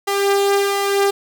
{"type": "tone with flanger", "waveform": "sawtooth", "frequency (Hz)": 398.8, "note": "G4", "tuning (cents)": 30, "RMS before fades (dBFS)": -17, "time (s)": [0.07, 1.11], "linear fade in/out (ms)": 10, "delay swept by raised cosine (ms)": [1.5, 2.8], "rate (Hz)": 1.4, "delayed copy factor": 0.5, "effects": []}